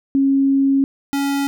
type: tone pair in turn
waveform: sine / square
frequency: 273.2 / 279.4 Hz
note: C#4 / C#4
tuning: -25 / +14 cents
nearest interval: unison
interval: 39 cents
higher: second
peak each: -12 / -18 dBFS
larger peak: first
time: 0.15-0.84 / 1.13-1.47 s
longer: first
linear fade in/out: 0 ms
effects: none